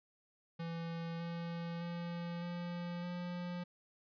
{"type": "tone with pitch steps", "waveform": "square", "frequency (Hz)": [167, 169.33, 171.7, 174.09, 176.52], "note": ["E3", "E3", "F3", "F3", "F3"], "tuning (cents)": [23, 47, -29, -5, 19], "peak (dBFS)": -40, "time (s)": [0.59, 3.64], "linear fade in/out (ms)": 10, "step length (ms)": 610, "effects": ["resampled to 11025 Hz"]}